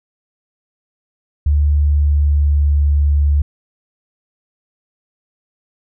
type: tone with pitch glide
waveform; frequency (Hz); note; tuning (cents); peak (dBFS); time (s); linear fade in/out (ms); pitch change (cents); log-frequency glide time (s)
sine; 73.3 to 72.5; D2 to D2; -3 to -22; -10; 1.46-3.42; 5; -19; 1.78-2.78
effects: none